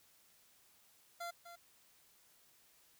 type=tone with echo; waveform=25% pulse; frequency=689 Hz; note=F5; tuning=24 cents flat; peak=-38 dBFS; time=1.2-1.31 s; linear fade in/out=10 ms; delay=250 ms; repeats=1; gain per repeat=-10 dB; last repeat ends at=1.56 s; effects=white hiss -68 dBFS RMS until 2.99 s

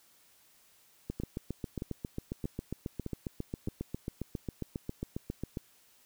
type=two click trains; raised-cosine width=3 ms; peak=-23 / -22 dBFS; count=5 / 34; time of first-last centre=1.2-3.684 / 1.1-5.572 s; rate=1.61 / 7.38 Hz; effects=white hiss -64 dBFS RMS until 6.05 s

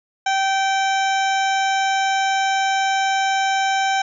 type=harmonic tone; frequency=776 Hz; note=G5; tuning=18 cents flat; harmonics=1 / 2 / 3 / 4 / 5 / 7 / 8 / 9; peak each=-18 / -24 / -28 / -30 / -32 / -35 / -36 / -37 dBFS; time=0.26-4.02 s; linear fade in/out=5 ms; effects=none

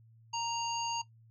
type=harmonic tone; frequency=932.3 Hz; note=A#5; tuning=in tune; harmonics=1 / 3 / 5 / 7; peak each=-34 / -39 / -41 / -42 dBFS; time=0.33-1.02 s; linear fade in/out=10 ms; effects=noise-tail reverb RT60 0.1 s tail -17 dB re dry + added 113 Hz sine -57 dBFS peak until 1.3 s

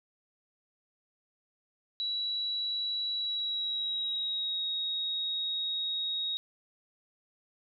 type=tone with pitch glide; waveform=sine; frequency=3917 to 3770 Hz; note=B7 to A#7; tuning=-15 to +19 cents; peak=-30 dBFS; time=2-6.37 s; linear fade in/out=0 ms; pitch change=-66 cents; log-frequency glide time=3.15-4.66 s; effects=none

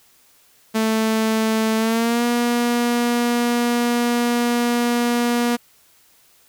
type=tone with pitch glide; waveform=sawtooth; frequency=220.8 to 239.4 Hz; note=A3 to A#3; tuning=+6 to +46 cents; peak=-13 dBFS; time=0.74-5.57 s; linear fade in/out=20 ms; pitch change=+140 cents; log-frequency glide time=1.77-2.24 s; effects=white hiss -55 dBFS RMS until 6.48 s

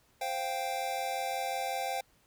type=chord; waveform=square; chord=C suspended fourth; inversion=none; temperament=equal; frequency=523.3 / 698.5 / 784 Hz; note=C5 / F5 / G5; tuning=0 / 0 / 0 cents; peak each=-40 / -38 / -35 dBFS; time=0.21-2.01 s; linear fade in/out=5 ms; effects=pink hiss -67 dBFS RMS until 2.26 s

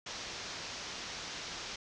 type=low-pass noise; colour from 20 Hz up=white; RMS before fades=-43 dBFS; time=0.06-1.76 s; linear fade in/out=5 ms; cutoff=6300 Hz; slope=48 dB/octave; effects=none

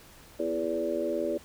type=harmonic tone with a mistuned harmonic; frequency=82.41 Hz; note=E2; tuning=in tune; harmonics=3 / 4 / 5 / 6 / 7; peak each=-38 / -32 / -34 / -37 / -31 dBFS; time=0.39-1.38 s; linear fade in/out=10 ms; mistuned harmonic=4; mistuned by=+19 cents; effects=pink hiss -53 dBFS RMS until 1.44 s

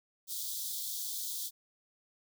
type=high-pass noise; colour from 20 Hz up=white; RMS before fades=-38 dBFS; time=0.27-1.51 s; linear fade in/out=50 ms; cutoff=3300 Hz; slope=96 dB/octave; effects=none

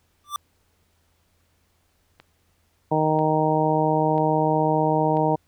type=tone with exponential growth; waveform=square; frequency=1174.7 Hz; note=D6; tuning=in tune; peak=-22 dBFS; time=0.24-0.36 s; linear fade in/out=1 ms; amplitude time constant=25 ms
type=click train; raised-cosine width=0.3 ms; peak=-28 dBFS; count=4; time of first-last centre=2.2-5.17 s; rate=1.01 Hz
type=harmonic tone; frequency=155.56 Hz; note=D#3; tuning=in tune; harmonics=1 / 2 / 3 / 4 / 5 / 6; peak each=-25 / -25 / -25 / -25 / -25 / -25 dBFS; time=2.91-5.36 s; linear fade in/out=10 ms
effects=added 84 Hz sine -67 dBFS peak until 5.47 s + pink hiss -67 dBFS RMS until 5.47 s

